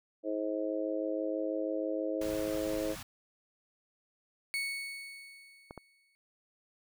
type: harmonic tone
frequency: 106.2 Hz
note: G#2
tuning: 39 cents sharp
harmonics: 3 / 4 / 5 / 6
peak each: -35 / -40 / -35 / -39 dBFS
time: 0.23-2.96 s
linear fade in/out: 50 ms
type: band-stop noise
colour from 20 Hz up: pink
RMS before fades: -44 dBFS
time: 2.21-3.03 s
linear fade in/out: 5 ms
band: 250 to 660 Hz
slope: 48 dB/octave
type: tone with exponential decay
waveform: 35% pulse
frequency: 2217 Hz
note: C#7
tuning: in tune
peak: -29 dBFS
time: 4.54-6.15 s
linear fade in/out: 0 ms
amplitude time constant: 350 ms
type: clicks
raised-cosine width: 1 ms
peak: -29 dBFS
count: 2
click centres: 5.709 / 5.777 s
effects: none

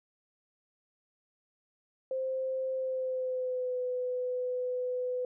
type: tone with pitch glide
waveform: sine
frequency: 523.3 to 500.8 Hz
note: C5 to B4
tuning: 0 to +24 cents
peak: -30 dBFS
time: 2.11-5.25 s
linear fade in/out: 2 ms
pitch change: -76 cents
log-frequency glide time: 2.74-3.79 s
effects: none

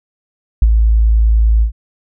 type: tone with ADSR envelope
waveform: sine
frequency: 55 Hz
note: A1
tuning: in tune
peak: -3 dBFS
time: 0.62-1.72 s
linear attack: 3 ms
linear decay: 42 ms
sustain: -4 dB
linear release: 100 ms
effects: none

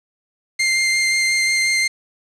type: tone with vibrato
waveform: sawtooth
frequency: 2100 Hz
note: C7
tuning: 6 cents sharp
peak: -12 dBFS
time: 0.59-1.88 s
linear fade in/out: 10 ms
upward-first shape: sine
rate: 5.6 Hz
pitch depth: 9 cents each way
effects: resampled to 22050 Hz + 7-bit

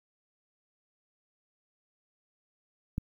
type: click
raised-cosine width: 5 ms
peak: -18 dBFS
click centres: 2.981 s
effects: 9-bit

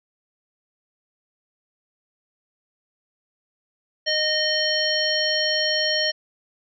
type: harmonic tone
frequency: 616 Hz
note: D#5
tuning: 17 cents flat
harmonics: 1 / 3 / 5 / 7 / 9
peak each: -26 / -26 / -26 / -26 / -26 dBFS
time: 4.06-6.12 s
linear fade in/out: 20 ms
effects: none

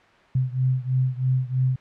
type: beating tone pair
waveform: sine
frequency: 128 / 131.1 Hz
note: C3 / C3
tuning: -38 / +4 cents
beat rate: 3.1 Hz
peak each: -22 / -24 dBFS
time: 0.35-1.76 s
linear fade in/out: 5 ms
effects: white hiss -53 dBFS RMS until 1.8 s + low-pass 2000 Hz 12 dB/octave

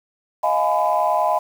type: chord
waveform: sine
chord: F half-diminished seventh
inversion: third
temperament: just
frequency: 628.6 / 698.5 / 838.1 / 1005.8 Hz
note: Eb5 / F5 / Ab5 / Cb6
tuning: +18 / 0 / +16 / +31 cents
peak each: -21 dBFS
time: 0.43-1.39 s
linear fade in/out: 10 ms
effects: tanh soft clip ceiling -7 dBFS + 7-bit

